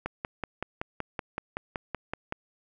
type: click train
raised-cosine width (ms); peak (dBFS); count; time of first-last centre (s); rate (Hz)
0.5; -16; 13; 0.06-2.324; 5.3
effects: none